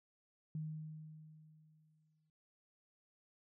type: tone with exponential decay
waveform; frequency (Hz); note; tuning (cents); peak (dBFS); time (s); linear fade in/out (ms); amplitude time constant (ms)
sine; 155.56; D#3; 0; -38; 0.55-2.3; 2; 380
effects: none